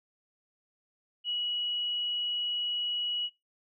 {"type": "tone", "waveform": "sine", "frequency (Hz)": 2920, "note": "F#7", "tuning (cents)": -24, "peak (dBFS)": -29, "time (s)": [1.24, 3.3], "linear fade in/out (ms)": 50, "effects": ["noise-tail reverb RT60 0.2 s tail -24 dB re dry"]}